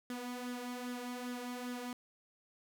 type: tone with flanger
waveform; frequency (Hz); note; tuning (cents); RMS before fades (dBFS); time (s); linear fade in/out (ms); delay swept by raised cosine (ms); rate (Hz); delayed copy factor
sawtooth; 246.5; B3; -3; -42; 0.1-1.93; 2; 0.57 to 3.17; 2.5; +0.55
effects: none